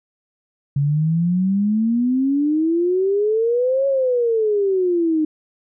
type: exponential two-way sweep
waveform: sine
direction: up then down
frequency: 138.59 to 554.4 to 305 Hz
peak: -15 dBFS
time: 0.76-5.25 s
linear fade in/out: 5 ms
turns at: 3.87 s
effects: none